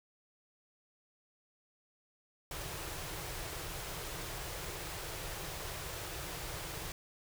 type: band-stop noise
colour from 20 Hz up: pink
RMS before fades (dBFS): -42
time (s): 2.51-6.92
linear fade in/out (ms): 2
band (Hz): 180 to 300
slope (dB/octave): 96
effects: none